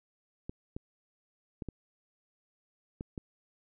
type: clicks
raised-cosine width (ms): 3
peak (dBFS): -25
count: 6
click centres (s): 0.495 / 0.765 / 1.622 / 1.687 / 3.009 / 3.178
effects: none